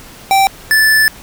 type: tone pair in turn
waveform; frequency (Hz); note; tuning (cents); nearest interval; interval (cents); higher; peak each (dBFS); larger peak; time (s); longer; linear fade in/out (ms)
square; 779 / 1748.8; G5 / A6; -11 / -11; octave + major second; 1400; second; -8; neither; 0.31-0.47 / 0.71-1.08; second; 0
effects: pink hiss -36 dBFS RMS until 1.22 s